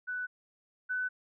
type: tone pair in turn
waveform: sine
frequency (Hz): 1490 / 1501.2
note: F#6 / F#6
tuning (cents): +12 / +25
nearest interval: unison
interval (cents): 13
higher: second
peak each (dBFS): -33 / -30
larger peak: second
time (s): 0.07-0.27 / 0.89-1.09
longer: neither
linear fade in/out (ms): 20
effects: none